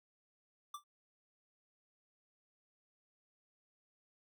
square tone with exponential decay, 1174.7 Hz, D6, in tune, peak -40 dBFS, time 0.74-0.84 s, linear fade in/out 5 ms, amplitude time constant 20 ms, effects none

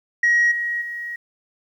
sine tone with level steps, 1897 Hz, A#6, 30 cents sharp, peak -12 / -21 / -27 dBFS, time 0.23-1.16 s, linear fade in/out 5 ms, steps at 0.51 / 0.81 s, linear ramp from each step 10 ms, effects tanh soft clip ceiling -11 dBFS + 9-bit

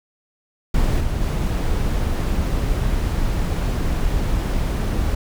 brown noise with level steps, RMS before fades -18 / -22 / -20 dBFS, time 0.74-5.15 s, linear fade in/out 5 ms, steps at 1 / 1.21 s, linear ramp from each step 10 ms, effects none

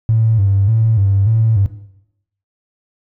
triangle tone with vibrato, 105 Hz, G#2, 19 cents sharp, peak -6 dBFS, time 0.09-1.66 s, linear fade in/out 0 ms, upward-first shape square, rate 1.7 Hz, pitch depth 110 cents each way, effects noise-tail reverb RT60 0.8 s tail -19 dB re dry + tanh soft clip ceiling -7 dBFS

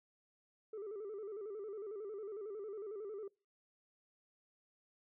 sine tone with vibrato, 415.3 Hz, G#4, in tune, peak -40 dBFS, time 0.73-3.28 s, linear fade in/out 5 ms, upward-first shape square, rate 11 Hz, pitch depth 89 cents each way, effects noise-tail reverb RT60 0.3 s tail -25 dB re dry + tanh soft clip ceiling -41 dBFS

